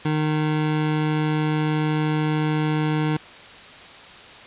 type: tone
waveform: 25% pulse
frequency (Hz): 153.6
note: D#3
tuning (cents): -22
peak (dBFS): -16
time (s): 0.05-3.17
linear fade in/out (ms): 5
effects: white hiss -42 dBFS RMS until 4.46 s + resampled to 8000 Hz